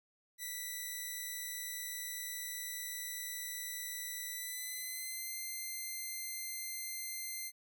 5% pulse tone with pitch glide, 1973 to 2084 Hz, B6 to C7, -2 to -7 cents, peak -30 dBFS, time 0.38-7.52 s, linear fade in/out 50 ms, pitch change +95 cents, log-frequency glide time 4.3-5.33 s, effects none

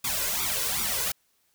white noise with flanger, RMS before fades -28 dBFS, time 0.04-1.12 s, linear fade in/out 5 ms, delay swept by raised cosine 0.84 to 2.04 ms, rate 2.6 Hz, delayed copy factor +1, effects white hiss -69 dBFS RMS until 1.54 s

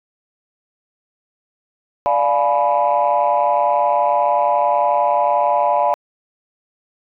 sine chord, D diminished seventh, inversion none, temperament equal with one note detuned, 587.3 / 698.5 / 846.1 / 987.8 Hz, D5 / F5 / Ab5 / Cb6, 0 / 0 / +32 / 0 cents, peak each -18 dBFS, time 2.06-5.94 s, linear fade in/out 0 ms, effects tanh soft clip ceiling -6 dBFS

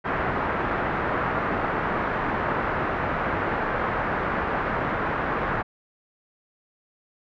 white low-pass noise, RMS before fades -26 dBFS, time 0.04-5.63 s, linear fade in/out 20 ms, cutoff 1600 Hz, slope 24 dB/octave, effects none

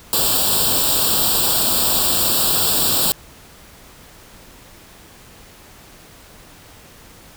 white noise with comb filter, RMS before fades -17 dBFS, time 0.13-3.12 s, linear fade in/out 0 ms, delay 0.24 ms, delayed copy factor +0.95, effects pink hiss -44 dBFS RMS until 7.36 s

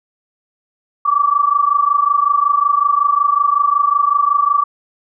sine tone pair together, 1143.6 / 1169 Hz, D6 / D6, -46 / -8 cents, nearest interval unison, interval 38 cents, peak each -14 dBFS, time 1.05-4.64 s, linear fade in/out 10 ms, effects none

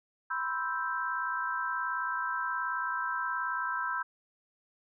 sine chord, C major seventh, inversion third, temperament equal, 987.8 / 1046.5 / 1318.5 / 1568 Hz, B5 / C6 / E6 / G6, 0 / 0 / 0 / 0 cents, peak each -36 / -40 / -35 / -34 dBFS, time 0.3-4.03 s, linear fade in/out 10 ms, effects none

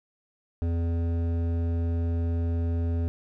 sine tone with hard clipping, 84.3 Hz, E2, 39 cents sharp, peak -26 dBFS, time 0.62-3.08 s, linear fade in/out 0 ms, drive 12 dB, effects none

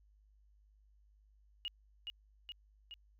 sine tone with echo, 2873 Hz, F7, 48 cents sharp, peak -37 dBFS, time 1.65-1.68 s, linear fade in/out 0 ms, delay 420 ms, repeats 3, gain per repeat -3 dB, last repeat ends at 2.94 s, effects added 51 Hz sine -64 dBFS peak until 3.19 s

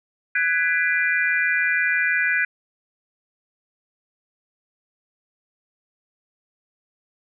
sine chord, G# half-diminished seventh, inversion third, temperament just, 1495.1 / 1661.2 / 1993.5 / 2392 Hz, F#6 / G#6 / B6 / D7, +18 / 0 / +16 / +31 cents, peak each -23 / -23 / -24 / -25 dBFS, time 0.35-2.45 s, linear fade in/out 5 ms, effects none

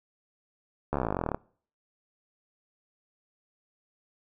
slowing click train, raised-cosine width 1 ms, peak -14 dBFS, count 22, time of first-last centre 0.93-1.346 s, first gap 13 ms, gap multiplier 1.04, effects noise-tail reverb RT60 0.5 s tail -24 dB re dry

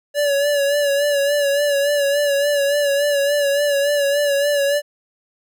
square tone with vibrato, 571 Hz, D5, 49 cents flat, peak -16 dBFS, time 0.14-4.82 s, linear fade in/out 50 ms, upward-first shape sine, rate 3.5 Hz, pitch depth 44 cents each way, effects none

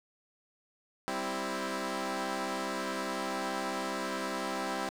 10% pulse chord, C major, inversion second, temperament equal, 196 / 261.6 / 329.6 Hz, G3 / C4 / E4, 0 / 0 / 0 cents, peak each -30 / -29 / -29 dBFS, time 1.08-4.89 s, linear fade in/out 0 ms, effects low-pass 10000 Hz 12 dB/octave + 9-bit

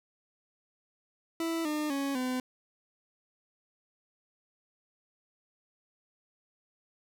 40% pulse tone with pitch steps, 329.7 / 302.3 / 277.2 / 254.2 Hz, E4 / D#4 / C#4 / C4, 0 / -50 / 0 / -50 cents, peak -29 dBFS, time 1.4-2.4 s, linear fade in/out 2 ms, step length 250 ms, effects none

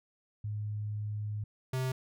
sine / square tone pair in turn, 105.2 / 129.72 Hz, G#2 / C3, +23 / -15 cents, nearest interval major third, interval 362 cents, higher second, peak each -33 / -31 dBFS, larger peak second, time 0.44-1.44 / 1.73-1.92 s, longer first, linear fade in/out 5 ms, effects none

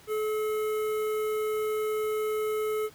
square tone with notch filter, 430 Hz, A4, 40 cents flat, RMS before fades -29 dBFS, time 0.07-2.9 s, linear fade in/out 50 ms, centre 4700 Hz, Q 0.54, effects pink hiss -54 dBFS RMS until 2.94 s + high-pass 60 Hz 12 dB/octave

